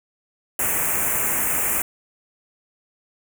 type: band-stop noise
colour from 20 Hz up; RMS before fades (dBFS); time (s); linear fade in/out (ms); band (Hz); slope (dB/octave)
white; -22; 0.59-1.82; 2; 2600 to 6900; 48
effects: none